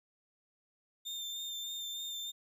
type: tone with vibrato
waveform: 35% pulse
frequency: 3605 Hz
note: A7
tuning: 41 cents sharp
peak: -37 dBFS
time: 1.05-2.32 s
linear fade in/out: 20 ms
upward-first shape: sine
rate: 3.3 Hz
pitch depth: 18 cents each way
effects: none